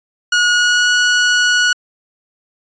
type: tone with pitch glide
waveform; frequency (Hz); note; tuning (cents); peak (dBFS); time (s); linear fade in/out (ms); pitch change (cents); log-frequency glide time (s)
sawtooth; 1449 to 1464.1; F#6 to F#6; -37 to -19; -7; 0.32-1.73; 5; +18; 0.5-0.95
effects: resampled to 16000 Hz